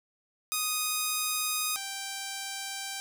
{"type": "tone pair in turn", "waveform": "5% pulse", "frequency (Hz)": [1244.5, 784], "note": ["D#6", "G5"], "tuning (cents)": [0, 0], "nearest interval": "minor sixth", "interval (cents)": 800, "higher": "first", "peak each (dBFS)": [-16, -23], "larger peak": "first", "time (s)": [[0.52, 1.76], [1.76, 3]], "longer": "neither", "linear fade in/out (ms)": 0, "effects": []}